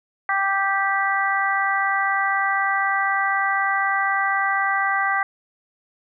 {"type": "harmonic tone", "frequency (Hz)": 392, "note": "G4", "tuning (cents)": 0, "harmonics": [2, 3, 4, 5], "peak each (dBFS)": [-24, -24, -24, -24], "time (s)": [0.29, 5.23], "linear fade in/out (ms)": 2, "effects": []}